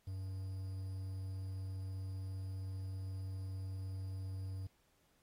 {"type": "tone with quantisation", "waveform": "triangle", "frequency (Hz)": 95, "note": "F#2", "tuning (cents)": 46, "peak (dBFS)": -38, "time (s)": [0.07, 4.67], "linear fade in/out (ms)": 5, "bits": 11, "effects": ["pink hiss -75 dBFS RMS until 5.22 s", "AAC 48 kbps"]}